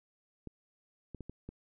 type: clicks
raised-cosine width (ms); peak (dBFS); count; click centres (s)
3; -30; 5; 0.473 / 1.147 / 1.207 / 1.296 / 1.49
effects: none